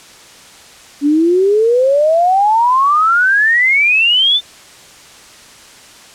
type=exponential sweep; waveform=sine; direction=up; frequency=280.2 to 3604 Hz; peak=-8 dBFS; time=1.01-4.41 s; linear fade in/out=50 ms; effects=white hiss -39 dBFS RMS until 6.14 s + low-pass 8000 Hz 12 dB/octave